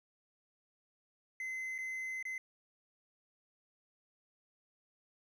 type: tone with dropouts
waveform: triangle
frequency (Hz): 2053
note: C7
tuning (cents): -33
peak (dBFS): -36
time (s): 1.4-2.38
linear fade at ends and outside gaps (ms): 2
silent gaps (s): 1.781-1.786 / 2.227-2.252
effects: none